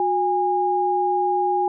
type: tone pair together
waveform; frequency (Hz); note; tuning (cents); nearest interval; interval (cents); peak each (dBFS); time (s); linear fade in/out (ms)
sine; 364 / 818; F#4 / G#5; -28 / -26; octave + major second; 1402; -23 / -19; 0-1.68; 2
effects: none